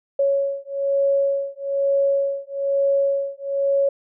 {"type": "beating tone pair", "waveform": "sine", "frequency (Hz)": [554.4, 555.5], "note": ["C#5", "C#5"], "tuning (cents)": [0, 4], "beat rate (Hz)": 1.1, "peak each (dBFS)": -21, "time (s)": [0.19, 3.89], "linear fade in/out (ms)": 5, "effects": []}